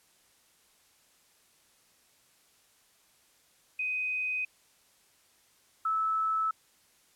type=tone pair in turn; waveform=sine; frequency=2505 / 1306.4 Hz; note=D#7 / E6; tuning=+11 / -16 cents; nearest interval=major seventh; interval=1127 cents; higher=first; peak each=-29 / -26 dBFS; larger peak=second; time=3.79-4.45 / 5.85-6.51 s; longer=neither; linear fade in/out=5 ms; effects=white hiss -65 dBFS RMS until 7.15 s + low-pass 12000 Hz 12 dB/octave